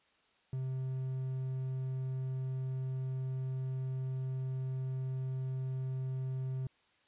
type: tone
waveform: triangle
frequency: 130.81 Hz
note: C3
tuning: in tune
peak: -32 dBFS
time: 0.53-6.67 s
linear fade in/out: 2 ms
effects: white hiss -70 dBFS RMS until 7.07 s + resampled to 8000 Hz

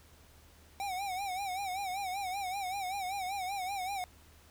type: tone with vibrato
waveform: square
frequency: 767 Hz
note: G5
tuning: 38 cents flat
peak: -35 dBFS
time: 0.8-4.04 s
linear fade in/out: 0 ms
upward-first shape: sine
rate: 5.2 Hz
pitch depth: 100 cents each way
effects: added 76 Hz sine -60 dBFS peak until 4.5 s + pink hiss -61 dBFS RMS until 4.5 s

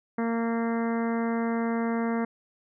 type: harmonic tone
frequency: 230.3 Hz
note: A#3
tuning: 21 cents flat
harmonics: 1 / 2 / 3 / 4 / 5 / 6 / 7 / 8 / 9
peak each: -26 / -32 / -36 / -38 / -40 / -42 / -43 / -44 / -45 dBFS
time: 0.18-2.25 s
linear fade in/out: 5 ms
effects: none

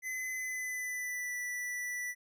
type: tone with pitch glide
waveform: square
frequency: 2029 to 1969 Hz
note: B6 to B6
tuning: +46 to -6 cents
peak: -36 dBFS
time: 0.02-2.15 s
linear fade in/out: 50 ms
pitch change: -52 cents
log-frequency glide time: 0.36-1.36 s
effects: none

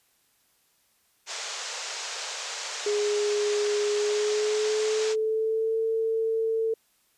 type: band-pass noise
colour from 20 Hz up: white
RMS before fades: -35 dBFS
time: 1.26-5.16 s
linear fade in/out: 50 ms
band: 430 to 7400 Hz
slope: 48 dB/octave
type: tone with pitch glide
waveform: sine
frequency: 415.3 to 447.7 Hz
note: G#4 to A4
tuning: 0 to +30 cents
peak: -23 dBFS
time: 2.86-6.74 s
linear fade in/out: 5 ms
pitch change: +130 cents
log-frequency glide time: 3.94-5.79 s
effects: white hiss -67 dBFS RMS until 7.17 s + resampled to 32000 Hz

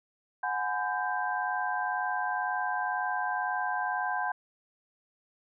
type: tone cluster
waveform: sine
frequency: 733 / 835 / 1011 / 1571 Hz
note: F#5 / G#5 / B5 / G6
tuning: -16 / +9 / +40 / +3 cents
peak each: -33 / -34 / -35 / -33 dBFS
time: 0.43-4.32 s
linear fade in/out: 5 ms
effects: none

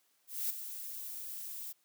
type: noise with ADSR envelope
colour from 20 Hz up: violet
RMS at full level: -33 dBFS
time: 0.27-1.73 s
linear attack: 230 ms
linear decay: 8 ms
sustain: -10 dB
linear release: 17 ms
effects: white hiss -73 dBFS RMS until 1.84 s + high-pass 200 Hz 12 dB/octave

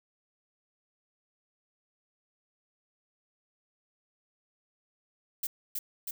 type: noise with echo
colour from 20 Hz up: violet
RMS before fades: -32 dBFS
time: 5.43-5.47 s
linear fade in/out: 5 ms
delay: 320 ms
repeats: 2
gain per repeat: -2 dB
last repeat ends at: 6.11 s
effects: none

